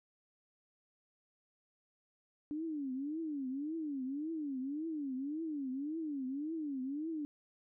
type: tone with vibrato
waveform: sine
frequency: 290 Hz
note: D4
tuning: 22 cents flat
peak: -36 dBFS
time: 2.51-7.25 s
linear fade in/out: 0 ms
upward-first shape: triangle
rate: 1.8 Hz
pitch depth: 240 cents each way
effects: none